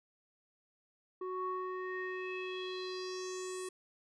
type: tone with low-pass filter sweep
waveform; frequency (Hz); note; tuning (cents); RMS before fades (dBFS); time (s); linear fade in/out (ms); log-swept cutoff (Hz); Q
square; 370; F#4; 0; -40; 1.21-3.69; 5; 880 to 9300; 4.7
effects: none